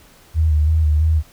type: tone with vibrato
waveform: sine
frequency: 77.6 Hz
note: D#2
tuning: 4 cents flat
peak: -12 dBFS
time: 0.34-1.23 s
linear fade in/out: 50 ms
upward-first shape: square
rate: 3 Hz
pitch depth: 41 cents each way
effects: pink hiss -49 dBFS RMS until 1.32 s